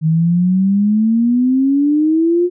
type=exponential sweep; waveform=sine; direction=up; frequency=155.56 to 359.6 Hz; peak=-10 dBFS; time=0.01-2.5 s; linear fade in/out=50 ms; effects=none